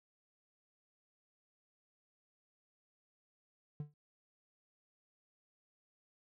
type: tone with exponential decay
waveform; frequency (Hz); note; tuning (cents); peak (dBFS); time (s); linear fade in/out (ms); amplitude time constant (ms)
triangle; 148; D3; +14; -34; 3.8-3.94; 2; 29
effects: none